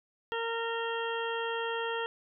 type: harmonic tone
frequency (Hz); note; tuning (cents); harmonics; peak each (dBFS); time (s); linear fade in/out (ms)
460; A#4; -23; 1 / 2 / 3 / 4 / 6 / 7; -34 / -37 / -39 / -40 / -42 / -42; 0.32-2.06; 0
effects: none